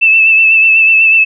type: tone with vibrato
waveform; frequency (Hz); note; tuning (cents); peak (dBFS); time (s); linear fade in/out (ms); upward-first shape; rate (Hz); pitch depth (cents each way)
sine; 2637; E7; 0; -4; 0.01-1.25; 20; triangle; 8.1; 36
effects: none